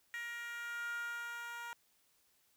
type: tone with high-pass filter sweep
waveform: 10% pulse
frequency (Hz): 472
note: A#4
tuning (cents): +22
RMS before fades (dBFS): -43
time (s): 0.14-1.73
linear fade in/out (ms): 0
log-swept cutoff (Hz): 1800 to 1100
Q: 6.7
effects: white hiss -73 dBFS RMS until 2.56 s